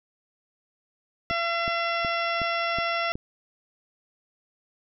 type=harmonic tone; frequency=678 Hz; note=E5; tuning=49 cents sharp; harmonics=1 / 2 / 3 / 4 / 5 / 6 / 7 / 8; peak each=-29 / -29 / -31 / -33 / -37 / -48 / -45 / -39 dBFS; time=1.3-3.12 s; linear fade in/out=0 ms
type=click train; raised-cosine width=3 ms; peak=-22 dBFS; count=6; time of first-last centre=1.31-3.155 s; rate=2.71 Hz
effects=none